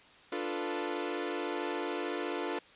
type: chord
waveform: sawtooth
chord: B half-diminished seventh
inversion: first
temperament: equal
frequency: 293.7 / 349.2 / 440 / 493.9 Hz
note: D4 / F4 / A4 / B4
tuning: 0 / 0 / 0 / 0 cents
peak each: -35 / -33 / -35 / -37 dBFS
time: 0.32-2.59 s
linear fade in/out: 5 ms
effects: white hiss -57 dBFS RMS until 2.75 s + resampled to 8000 Hz